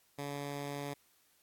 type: tone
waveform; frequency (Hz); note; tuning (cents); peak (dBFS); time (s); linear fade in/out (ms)
10% pulse; 142.7; D3; -49; -30; 0.18-0.94; 10
effects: white hiss -70 dBFS RMS until 1.42 s + AAC 64 kbps